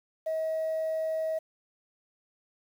sine tone, 638 Hz, D#5, 43 cents sharp, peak -26 dBFS, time 0.26-1.39 s, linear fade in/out 10 ms, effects tanh soft clip ceiling -25 dBFS + 9-bit

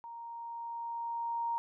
sine tone with level ramp, 932.3 Hz, A#5, in tune, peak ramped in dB -43 to -30 dBFS, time 0.04-1.58 s, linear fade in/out 0 ms, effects none

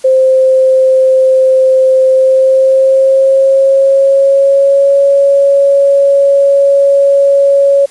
sine tone with pitch glide, 523.3 to 557.6 Hz, C5 to C#5, 0 to +10 cents, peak -4 dBFS, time 0.04-7.86 s, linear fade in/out 10 ms, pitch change +110 cents, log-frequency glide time 2.1-4.99 s, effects white hiss -39 dBFS RMS until 7.9 s + resampled to 24000 Hz

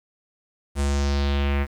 square tone with low-pass filter sweep, 70.4 Hz, C#2, 27 cents sharp, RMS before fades -22 dBFS, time 0.75-1.67 s, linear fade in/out 50 ms, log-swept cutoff 9600 to 2000 Hz, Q 2.5, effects 8-bit

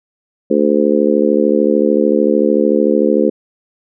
harmonic tone, 73.42 Hz, D2, in tune, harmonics 3 / 4 / 5 / 6 / 7, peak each -16 / -16 / -16 / -16 / -16 dBFS, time 0.5-3.3 s, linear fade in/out 10 ms, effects none

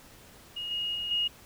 sine tone with level steps, 2869 Hz, F7, 46 cents sharp, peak -33 / -29 / -31 / -25 dBFS, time 0.56-1.28 s, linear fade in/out 10 ms, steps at 0.71 / 0.95 / 1.11 s, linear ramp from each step 2 ms, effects pink hiss -53 dBFS RMS until 1.45 s

